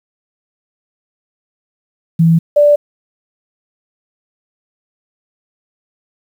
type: tone pair in turn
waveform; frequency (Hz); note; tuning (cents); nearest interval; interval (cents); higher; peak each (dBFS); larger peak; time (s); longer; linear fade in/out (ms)
sine; 164.81 / 586; E3 / D5; 0 / -4; octave + minor seventh; 2196; second; -6 / -5; second; 2.19-2.39 / 2.56-2.76; neither; 10
effects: 7-bit